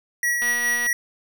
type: tone with tremolo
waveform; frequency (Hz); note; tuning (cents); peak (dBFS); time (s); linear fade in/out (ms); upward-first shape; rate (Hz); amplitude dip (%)
square; 1923; B6; -47; -19; 0.23-0.93; 2; triangle; 4.8; 40
type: click train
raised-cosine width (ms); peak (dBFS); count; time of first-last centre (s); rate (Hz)
0.3; -19; 109; 0.42-0.866; 242
effects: none